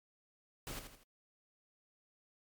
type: noise with echo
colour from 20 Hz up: pink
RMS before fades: -44 dBFS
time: 0.67-0.79 s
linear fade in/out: 0 ms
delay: 81 ms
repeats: 3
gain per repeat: -7 dB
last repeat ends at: 1.033 s
effects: MP3 96 kbps